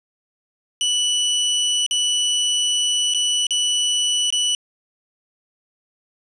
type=tone with dropouts; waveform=sawtooth; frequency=2962 Hz; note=F#7; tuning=1 cent sharp; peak=-14 dBFS; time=0.81-4.55 s; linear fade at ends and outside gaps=1 ms; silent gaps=1.864-1.91 / 3.138-3.146 / 3.468-3.507 / 4.304-4.325 s; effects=resampled to 22050 Hz + 8-bit